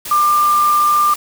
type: tone in noise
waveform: sine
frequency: 1193 Hz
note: D6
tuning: 27 cents sharp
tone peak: -10 dBFS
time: 0.11-1.14 s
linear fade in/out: 5 ms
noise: white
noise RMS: -27 dBFS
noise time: 0.05-1.16 s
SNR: +14 dB
effects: none